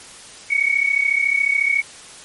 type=tone pair together; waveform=sine; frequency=2217 / 2251 Hz; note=C#7 / C#7; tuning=0 / +26 cents; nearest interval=unison; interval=26 cents; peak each=-18 dBFS; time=0.5-1.82 s; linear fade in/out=10 ms; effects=white hiss -40 dBFS RMS until 2.24 s + MP3 48 kbps